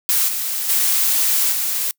blue noise with level steps, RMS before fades -17 / -23 / -17 / -21 dBFS, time 0.09-1.91 s, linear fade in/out 0 ms, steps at 0.27 / 0.68 / 1.51 s, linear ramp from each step 20 ms, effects noise-tail reverb RT60 0.1 s tail -26 dB re dry

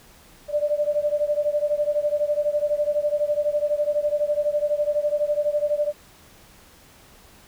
sine beating tone pair, 587.3 / 599.3 Hz, D5 / D5, 0 / +35 cents, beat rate 12 Hz, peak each -22 / -24 dBFS, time 0.48-5.93 s, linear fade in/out 50 ms, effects pink hiss -51 dBFS RMS until 7.47 s

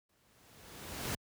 pink noise with exponential growth, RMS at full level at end -35 dBFS, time 0.09-1.15 s, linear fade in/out 5 ms, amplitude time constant 230 ms, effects high-pass 60 Hz 12 dB/octave

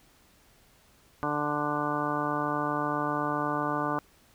harmonic tone, 147.8 Hz, D3, 11 cents sharp, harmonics 1 / 2 / 3 / 4 / 5 / 6 / 7 / 8 / 10, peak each -38 / -33 / -38 / -36 / -37 / -35 / -35 / -33 / -38 dBFS, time 1.23-3.99 s, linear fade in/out 0 ms, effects pink hiss -61 dBFS RMS until 4.34 s

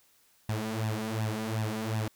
sawtooth tone with flanger, 109.6 Hz, A2, 6 cents flat, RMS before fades -32 dBFS, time 0.49-2.08 s, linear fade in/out 0 ms, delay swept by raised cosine 1.1 to 5.1 ms, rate 2.7 Hz, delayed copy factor +0.75, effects white hiss -65 dBFS RMS until 2.15 s

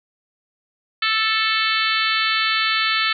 harmonic tone, 440 Hz, A4, in tune, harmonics 3 / 4 / 5 / 6 / 7 / 8 / 9 / 10, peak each -23 / -24 / -25 / -26 / -26 / -27 / -28 / -28 dBFS, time 1.02-3.13 s, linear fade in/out 5 ms, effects none

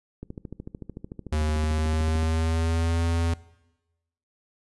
click train, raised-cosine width 3 ms, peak -23 dBFS, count 28, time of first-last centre 0.23-2.23 s, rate 13.5 Hz
square tone with pitch glide, 76.8 to 83.75 Hz, D#2 to E2, -22 to +28 cents, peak -23 dBFS, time 1.32-3.34 s, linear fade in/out 5 ms, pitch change +150 cents, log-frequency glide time 1.52-3.03 s
effects noise-tail reverb RT60 1.0 s tail -20 dB re dry + resampled to 24000 Hz

